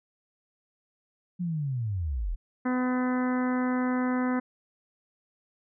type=linear sweep; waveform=sine; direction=down; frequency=182.4 to 33.6 Hz; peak=-27 dBFS; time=1.39-2.36 s; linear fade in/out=20 ms
type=harmonic tone; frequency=252.2 Hz; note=B3; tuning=36 cents sharp; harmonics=1 / 2 / 3 / 4 / 5 / 6 / 7 / 8; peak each=-25 / -35 / -38 / -37 / -39 / -40 / -42 / -44 dBFS; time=2.65-4.4 s; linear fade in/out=10 ms
effects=none